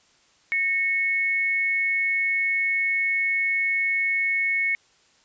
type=tone pair together; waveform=sine; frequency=1850 / 2200 Hz; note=A#6 / C#7; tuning=-14 / -14 cents; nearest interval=minor third; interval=300 cents; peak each=-29 / -21 dBFS; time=0.52-4.75 s; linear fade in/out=0 ms; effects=white hiss -60 dBFS RMS until 5.24 s + resampled to 16000 Hz